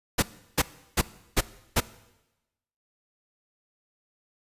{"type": "noise bursts", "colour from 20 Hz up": "pink", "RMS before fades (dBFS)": -21, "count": 5, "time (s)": [0.18, 1.805], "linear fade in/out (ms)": 10, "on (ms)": 45, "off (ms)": 350, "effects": ["noise-tail reverb RT60 1.0 s tail -19 dB re dry", "resampled to 32000 Hz"]}